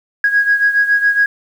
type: beating tone pair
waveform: sine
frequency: 1649 / 1656.2 Hz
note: G#6 / G#6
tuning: -13 / -5 cents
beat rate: 7.2 Hz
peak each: -11 / -16 dBFS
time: 0.24-1.26 s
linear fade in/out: 2 ms
effects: tanh soft clip ceiling -3 dBFS + 7-bit